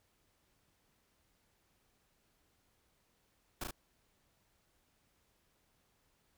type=noise with echo; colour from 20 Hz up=pink; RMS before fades=-39 dBFS; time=3.61-3.64 s; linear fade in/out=5 ms; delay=35 ms; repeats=2; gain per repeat=-2 dB; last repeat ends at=3.71 s; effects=pink hiss -75 dBFS RMS until 6.37 s